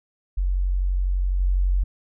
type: tone with level steps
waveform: sine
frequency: 46 Hz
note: F#1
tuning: 9 cents flat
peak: -19 / -17 dBFS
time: 0.37-1.84 s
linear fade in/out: 10 ms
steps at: 1.4 s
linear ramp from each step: 5 ms
effects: none